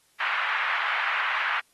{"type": "band-pass noise", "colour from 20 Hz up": "pink", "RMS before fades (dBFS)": -27, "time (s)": [0.2, 1.6], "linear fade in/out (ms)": 5, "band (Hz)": [1100, 2400], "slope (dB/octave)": 24, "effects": ["white hiss -64 dBFS RMS until 1.73 s", "AAC 32 kbps"]}